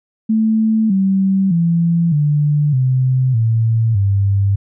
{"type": "tone with pitch steps", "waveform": "sine", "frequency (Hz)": [220, 192.63, 168.67, 147.68, 129.31, 113.22, 99.14], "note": ["A3", "G3", "E3", "D3", "C3", "A2", "G2"], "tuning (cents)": [0, -30, 40, 10, -20, 50, 20], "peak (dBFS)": -11, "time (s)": [0.29, 4.56], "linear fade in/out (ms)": 10, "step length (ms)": 610, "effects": []}